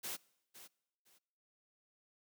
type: noise with echo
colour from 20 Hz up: white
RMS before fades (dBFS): -42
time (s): 0.03-0.17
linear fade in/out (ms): 20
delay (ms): 510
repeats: 2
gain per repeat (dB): -13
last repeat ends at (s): 1.19
effects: noise-tail reverb RT60 0.9 s tail -24 dB re dry + high-pass 150 Hz 12 dB/octave